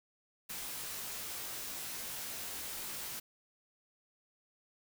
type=noise with comb filter; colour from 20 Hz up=white; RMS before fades=-42 dBFS; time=0.49-3.2 s; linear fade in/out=10 ms; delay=19 ms; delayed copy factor=-0.65; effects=none